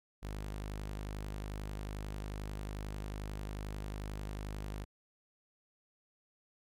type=tone; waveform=sawtooth; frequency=51.2 Hz; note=G#1; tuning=24 cents flat; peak=-35 dBFS; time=0.22-4.85 s; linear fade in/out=20 ms; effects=MP3 96 kbps